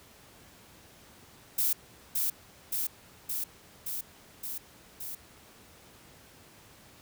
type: noise with echo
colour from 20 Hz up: violet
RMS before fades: -27 dBFS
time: 1.58-1.73 s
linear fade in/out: 5 ms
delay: 570 ms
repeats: 6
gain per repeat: -2 dB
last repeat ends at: 5.15 s
effects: pink hiss -55 dBFS RMS until 7.01 s + high-pass 60 Hz 12 dB/octave